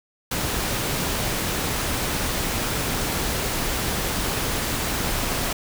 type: noise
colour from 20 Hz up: pink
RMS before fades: -25 dBFS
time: 0.31-5.53 s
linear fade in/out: 5 ms
effects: none